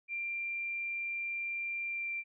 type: tone with pitch glide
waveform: sine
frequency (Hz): 2374 to 2360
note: D7 to D7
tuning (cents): +18 to +8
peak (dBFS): -34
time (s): 0.08-2.24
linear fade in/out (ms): 50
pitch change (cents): -10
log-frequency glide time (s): 1.87-2.1
effects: none